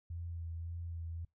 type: tone with vibrato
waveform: sine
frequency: 84 Hz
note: E2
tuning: 33 cents sharp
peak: -39 dBFS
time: 0.1-1.25 s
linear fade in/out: 5 ms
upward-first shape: sine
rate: 1.8 Hz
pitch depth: 25 cents each way
effects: noise-tail reverb RT60 0.2 s tail -26 dB re dry